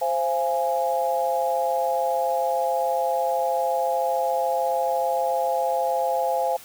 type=chord; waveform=sine; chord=F minor; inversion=second; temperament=equal with one note detuned; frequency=523.3 / 683.7 / 830.6 Hz; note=C5 / F5 / Ab5; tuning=0 / -37 / 0 cents; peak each=-25 dBFS; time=0.01-6.57 s; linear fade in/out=10 ms; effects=white hiss -45 dBFS RMS until 6.64 s